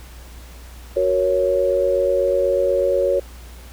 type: chord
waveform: sine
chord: F# major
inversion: none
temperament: equal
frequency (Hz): 370 / 466.2 / 554.4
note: F#4 / A#4 / C#5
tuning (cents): 0 / 0 / 0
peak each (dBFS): -22 / -22 / -17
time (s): 0.96-3.2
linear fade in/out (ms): 10
effects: added 60 Hz sine -37 dBFS peak until 3.72 s + pink hiss -45 dBFS RMS until 3.72 s